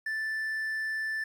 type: tone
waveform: triangle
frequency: 1761 Hz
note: A6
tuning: 1 cent sharp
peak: -28 dBFS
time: 0.06-1.24 s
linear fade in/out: 5 ms
effects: 10-bit